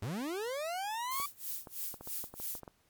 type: linear sweep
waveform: 40% pulse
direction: up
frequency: 87.31 to 1163 Hz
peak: -34 dBFS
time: 0.02-1.26 s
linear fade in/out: 5 ms
type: noise with tremolo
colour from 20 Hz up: violet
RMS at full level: -37 dBFS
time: 1.11-2.6 s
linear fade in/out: 5 ms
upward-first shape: sine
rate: 3.1 Hz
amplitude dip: 95%
type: clicks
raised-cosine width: 1 ms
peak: -32 dBFS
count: 11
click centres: 1.2 / 1.672 / 1.942 / 2.01 / 2.074 / 2.241 / 2.34 / 2.4 / 2.552 / 2.633 / 2.678 s
effects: pink hiss -71 dBFS RMS until 2.89 s + MP3 96 kbps